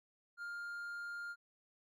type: tone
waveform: triangle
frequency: 1405 Hz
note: F6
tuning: 10 cents sharp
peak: -40 dBFS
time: 0.37-1.36 s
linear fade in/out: 50 ms
effects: none